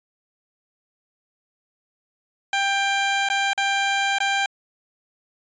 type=tone with dropouts; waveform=15% pulse; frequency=791 Hz; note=G5; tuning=15 cents sharp; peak=-13 dBFS; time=2.53-4.46 s; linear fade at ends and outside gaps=2 ms; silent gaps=3.288-3.3 / 3.533-3.577 / 4.185-4.203 s; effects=resampled to 16000 Hz